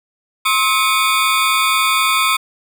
20% pulse ring-modulated tone, 1174.7 Hz, D6, in tune, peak -5 dBFS, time 0.45-2.37 s, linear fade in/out 10 ms, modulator 112 Hz, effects 7-bit

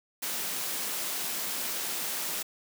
white high-pass noise, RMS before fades -33 dBFS, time 0.22-2.43 s, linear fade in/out 10 ms, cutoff 150 Hz, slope 48 dB/octave, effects none

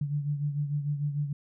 sine beating tone pair, 144.7 / 151.4 Hz, D3 / D#3, -25 / -47 cents, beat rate 6.7 Hz, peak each -28 / -35 dBFS, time 0.01-1.33 s, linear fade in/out 5 ms, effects none

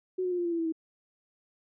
sine tone with pitch steps, 370 / 362.8 / 355.7 / 348.8 / 342 / 335.4 / 328.9 / 322.5 Hz, F#4 / F#4 / F4 / F4 / F4 / E4 / E4 / E4, 0 / -34 / +32 / -2 / -36 / +30 / -4 / -38 cents, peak -27 dBFS, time 0.18-0.724 s, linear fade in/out 10 ms, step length 68 ms, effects none

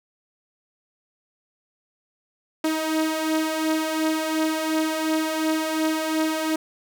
sawtooth beating tone pair, 313.5 / 316.3 Hz, D#4 / D#4, +13 / +29 cents, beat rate 2.8 Hz, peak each -24 / -19 dBFS, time 2.64-6.56 s, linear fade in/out 5 ms, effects none

